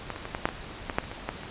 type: clicks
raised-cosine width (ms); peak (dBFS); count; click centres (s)
0.5; -17 / -22 / -20 / -14 / -7 / -16 / -14 / -8 / -26 / -23 / -14 / -24; 12; 0.103 / 0.161 / 0.254 / 0.349 / 0.455 / 0.489 / 0.898 / 0.985 / 1.04 / 1.115 / 1.29 / 1.434
effects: pink hiss -41 dBFS RMS until 1.5 s + resampled to 8000 Hz